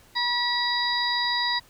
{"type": "harmonic tone", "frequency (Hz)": 967, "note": "B5", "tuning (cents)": -37, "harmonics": [1, 2, 4, 5], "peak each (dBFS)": [-28, -28, -28, -28], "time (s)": [0.15, 1.6], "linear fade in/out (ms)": 20, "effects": ["pink hiss -55 dBFS RMS until 1.69 s"]}